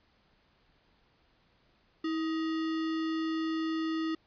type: tone with sample-and-hold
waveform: sine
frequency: 321.7 Hz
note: E4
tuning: 42 cents flat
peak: -29 dBFS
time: 2.04-4.15 s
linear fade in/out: 5 ms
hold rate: 1575 Hz
effects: pink hiss -68 dBFS RMS until 4.26 s + resampled to 11025 Hz